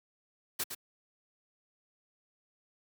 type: noise with echo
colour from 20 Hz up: white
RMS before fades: -33 dBFS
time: 0.59-0.64 s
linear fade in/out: 10 ms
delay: 110 ms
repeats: 1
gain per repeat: -7 dB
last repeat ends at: 0.75 s
effects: high-pass 100 Hz 12 dB/octave